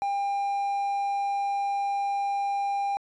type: tone with quantisation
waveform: triangle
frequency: 800 Hz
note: G5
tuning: 35 cents sharp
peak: -23 dBFS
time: 0.02-2.97 s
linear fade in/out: 0 ms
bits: 8
effects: resampled to 22050 Hz